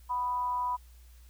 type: tone with amplitude modulation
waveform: sine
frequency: 987.8 Hz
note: B5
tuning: in tune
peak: -26 dBFS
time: 0.09-0.77 s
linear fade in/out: 20 ms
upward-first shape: sine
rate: 254 Hz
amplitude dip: 45%
effects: added 60 Hz sine -51 dBFS peak until 1.29 s + white hiss -64 dBFS RMS until 1.29 s